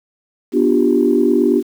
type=chord; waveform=sine; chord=G dominant seventh; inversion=first; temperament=just; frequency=245 / 294 / 352.8 / 392 Hz; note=B3 / D4 / F4 / G4; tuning=-14 / +2 / +18 / 0 cents; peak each=-16 dBFS; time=0.52-1.63 s; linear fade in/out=50 ms; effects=tanh soft clip ceiling 0 dBFS + 7-bit